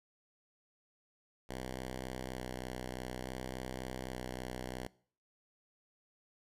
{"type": "tone with vibrato", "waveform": "5% pulse", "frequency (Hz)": 63.4, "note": "B1", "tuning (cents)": 46, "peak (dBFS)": -29, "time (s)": [1.49, 4.87], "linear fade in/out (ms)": 5, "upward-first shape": "square", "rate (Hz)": 0.57, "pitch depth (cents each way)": 14, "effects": ["noise-tail reverb RT60 0.5 s tail -22 dB re dry", "resampled to 32000 Hz"]}